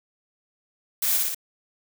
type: noise with echo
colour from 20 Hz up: blue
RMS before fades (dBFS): -24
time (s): 1.02-1.17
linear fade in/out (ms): 5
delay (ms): 59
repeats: 3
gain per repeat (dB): -2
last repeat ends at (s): 1.347
effects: none